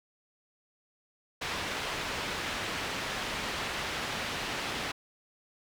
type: low-pass noise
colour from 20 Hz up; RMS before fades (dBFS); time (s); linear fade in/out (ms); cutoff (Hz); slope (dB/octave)
white; -35; 1.41-4.92; 10; 3000; 12
effects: none